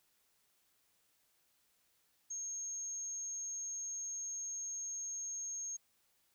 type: tone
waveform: sine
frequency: 6490 Hz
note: G#8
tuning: 41 cents flat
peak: -39 dBFS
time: 2.3-5.77 s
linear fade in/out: 10 ms
effects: white hiss -75 dBFS RMS until 6.34 s